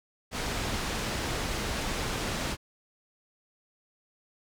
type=low-pass noise; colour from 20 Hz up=pink; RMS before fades=-32 dBFS; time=0.31-2.57 s; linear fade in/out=50 ms; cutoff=7300 Hz; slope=12 dB/octave; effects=none